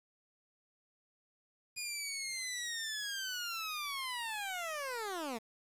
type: linear sweep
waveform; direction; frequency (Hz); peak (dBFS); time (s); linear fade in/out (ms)
15% pulse; down; 2459 to 212; -31; 1.76-5.39; 20
effects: resampled to 32000 Hz + 10-bit